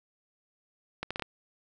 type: accelerating click train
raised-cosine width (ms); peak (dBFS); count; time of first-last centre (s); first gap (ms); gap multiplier
0.3; -17; 5; 1.03-1.223; 76; 0.7
effects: none